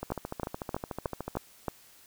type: two click trains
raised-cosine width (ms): 1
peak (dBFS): -16 / -20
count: 6 / 19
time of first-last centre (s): 0.12-1.683 / 0.03-1.354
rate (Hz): 3.2 / 13.6
effects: white hiss -57 dBFS RMS until 2.06 s